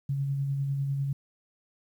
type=tone with tremolo; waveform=sine; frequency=138.7 Hz; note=C#3; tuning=1 cent sharp; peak=-25 dBFS; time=0.09-1.13 s; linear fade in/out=5 ms; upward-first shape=sine; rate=10 Hz; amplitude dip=30%; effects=10-bit